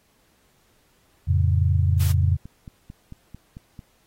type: chord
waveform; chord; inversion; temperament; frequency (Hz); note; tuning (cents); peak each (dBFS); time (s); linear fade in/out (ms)
sine; F augmented; none; equal; 87.31 / 110 / 138.59; F2 / A2 / C#3; 0 / 0 / 0; -18 / -24 / -24; 1.27-2.37; 20
type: noise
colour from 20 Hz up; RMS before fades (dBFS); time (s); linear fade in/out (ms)
white; -34; 1.99-2.13; 20
type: click train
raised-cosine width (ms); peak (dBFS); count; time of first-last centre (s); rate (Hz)
5; -26; 9; 2.01-3.792; 4.49
effects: pink hiss -63 dBFS RMS until 4.06 s + AAC 48 kbps